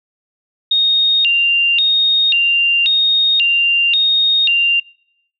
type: tone with vibrato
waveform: sine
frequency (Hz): 3217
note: G7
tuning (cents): +44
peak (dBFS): -10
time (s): 0.71-4.8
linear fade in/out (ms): 5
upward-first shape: square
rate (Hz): 0.93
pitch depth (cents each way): 250
effects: noise-tail reverb RT60 0.8 s tail -26 dB re dry